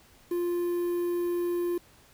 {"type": "tone with quantisation", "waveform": "triangle", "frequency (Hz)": 349.2, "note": "F4", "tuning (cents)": 0, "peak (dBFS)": -24, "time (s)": [0.31, 1.78], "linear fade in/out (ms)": 5, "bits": 8, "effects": ["pink hiss -58 dBFS RMS until 2.13 s"]}